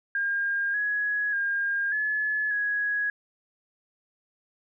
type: tone with pitch steps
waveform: sine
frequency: 1612 / 1675 / 1613 / 1712 / 1667 Hz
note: G6 / G#6 / G6 / A6 / G#6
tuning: +48 / +14 / +49 / -48 / +6 cents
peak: -24 dBFS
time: 0.15-3.1 s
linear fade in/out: 2 ms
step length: 590 ms
effects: none